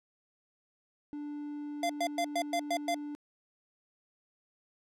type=tone; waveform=triangle; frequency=293.7 Hz; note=D4; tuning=in tune; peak=-35 dBFS; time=1.13-3.15 s; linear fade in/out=0 ms
type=tone bursts; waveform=square; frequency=690 Hz; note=F5; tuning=21 cents flat; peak=-29 dBFS; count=7; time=1.83-2.945 s; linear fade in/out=2 ms; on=65 ms; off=110 ms
effects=low-pass 12000 Hz 12 dB/octave